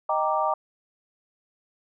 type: chord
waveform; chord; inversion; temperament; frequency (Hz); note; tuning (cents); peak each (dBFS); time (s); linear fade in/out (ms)
sine; Eb major seventh; none; equal; 622.3 / 784 / 932.3 / 1174.7; Eb5 / G5 / Bb5 / D6; 0 / 0 / 0 / 0; -27; 0.09-0.54; 5
effects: none